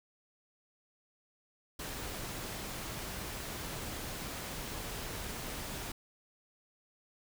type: noise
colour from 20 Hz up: pink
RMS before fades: -41 dBFS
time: 1.79-5.92 s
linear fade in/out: 5 ms
effects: none